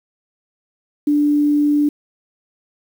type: tone with quantisation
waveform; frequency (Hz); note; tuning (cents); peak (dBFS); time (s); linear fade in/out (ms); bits
sine; 293.7; D4; 0; -12; 1.07-1.89; 5; 7
effects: none

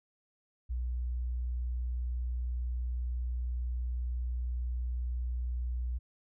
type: tone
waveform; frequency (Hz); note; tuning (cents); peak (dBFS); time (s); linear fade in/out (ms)
sine; 61; B1; -21; -31; 0.69-5.99; 20
effects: none

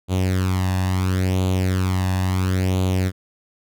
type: tone with flanger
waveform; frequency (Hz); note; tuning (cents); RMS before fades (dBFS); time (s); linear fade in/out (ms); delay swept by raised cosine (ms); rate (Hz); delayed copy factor
sawtooth; 93.1; F#2; +11; -20; 0.08-3.12; 50; 0.28 to 1.13; 0.73; +0.7
effects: none

